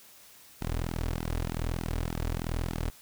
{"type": "tone with flanger", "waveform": "sawtooth", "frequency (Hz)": 41.2, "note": "E1", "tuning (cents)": 0, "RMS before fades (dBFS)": -32, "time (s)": [0.61, 2.9], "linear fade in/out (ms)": 0, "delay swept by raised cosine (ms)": [1.7, 5.9], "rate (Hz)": 3.3, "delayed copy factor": -0.9, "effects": ["white hiss -54 dBFS RMS until 3.01 s"]}